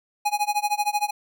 square tone with tremolo, 830.6 Hz, G#5, in tune, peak -19 dBFS, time 0.25-1.11 s, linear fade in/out 10 ms, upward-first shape sine, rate 13 Hz, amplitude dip 95%, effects none

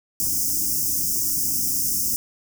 white band-stop noise, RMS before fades -23 dBFS, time 0.2-2.16 s, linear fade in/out 0 ms, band 340 to 5100 Hz, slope 96 dB/octave, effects none

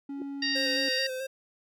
triangle tone, 279 Hz, C#4, 11 cents sharp, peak -32 dBFS, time 0.09-0.89 s, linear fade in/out 5 ms
sine tone with exponential growth, 349.2 Hz, F4, in tune, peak -32 dBFS, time 0.15-0.22 s, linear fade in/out 1 ms, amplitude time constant 15 ms
harmonic tone, 932.3 Hz, A#5, in tune, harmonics 2 / 3 / 4 / 5 / 6, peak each -31 / -35 / -36 / -30 / -40 dBFS, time 0.42-1.07 s, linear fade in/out 5 ms
square tone with vibrato, 524 Hz, C5, 2 cents sharp, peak -33 dBFS, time 0.55-1.27 s, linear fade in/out 10 ms, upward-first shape square, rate 4.6 Hz, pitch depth 27 cents each way
effects none

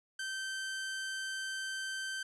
sawtooth tone, 1552 Hz, G6, 18 cents flat, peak -33 dBFS, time 0.19-2.23 s, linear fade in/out 5 ms, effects resampled to 24000 Hz

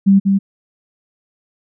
sine tone with echo, 196 Hz, G3, in tune, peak -6 dBFS, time 0.06-0.2 s, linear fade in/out 20 ms, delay 190 ms, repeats 1, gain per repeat -4 dB, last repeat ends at 0.39 s, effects none

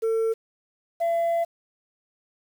sine tone pair in turn, 450 / 675.6 Hz, A4 / E5, +39 / +42 cents, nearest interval perfect fifth, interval 703 cents, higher second, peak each -18 dBFS, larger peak neither, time 0.02-0.34 / 1-1.45 s, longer second, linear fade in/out 20 ms, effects tanh soft clip ceiling -20 dBFS + 8-bit

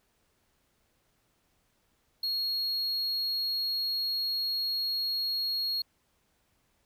triangle tone, 4300 Hz, C8, 47 cents sharp, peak -27 dBFS, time 2.23-5.82 s, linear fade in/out 5 ms, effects pink hiss -72 dBFS RMS until 6.85 s

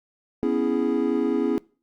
triangle chord, C# minor seventh, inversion third, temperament equal, 246.9 / 277.2 / 329.6 / 415.3 Hz, B3 / C#4 / E4 / G#4, 0 / 0 / 0 / 0 cents, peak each -24 dBFS, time 0.43-1.58 s, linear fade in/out 0 ms, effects noise-tail reverb RT60 0.4 s tail -24 dB re dry + Opus 48 kbps

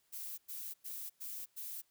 violet noise bursts, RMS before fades -44 dBFS, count 5, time 0.12-1.82 s, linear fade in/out 20 ms, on 260 ms, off 100 ms, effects white hiss -75 dBFS RMS until 1.9 s

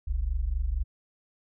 sine tone pair together, 41.2 / 65.4 Hz, E1 / C2, 0 / 0 cents, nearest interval minor sixth, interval 800 cents, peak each -28 dBFS, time 0.07-0.84 s, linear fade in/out 10 ms, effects none

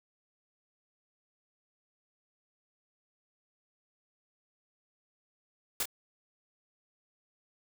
white noise with echo, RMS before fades -31 dBFS, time 5.8-5.83 s, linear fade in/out 2 ms, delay 26 ms, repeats 1, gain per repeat -7 dB, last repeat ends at 5.856 s, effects none

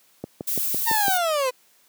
click train, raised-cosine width 2 ms, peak -15 dBFS, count 6, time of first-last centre 0.24-1.082 s, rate 5.94 Hz
violet noise, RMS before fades -25 dBFS, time 0.47-1.18 s, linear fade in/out 10 ms
30% pulse linear sweep, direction down, 932.3 to 491.9 Hz, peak -18 dBFS, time 0.86-1.51 s, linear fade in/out 20 ms
effects white hiss -59 dBFS RMS until 1.88 s + high-pass 150 Hz 12 dB/octave

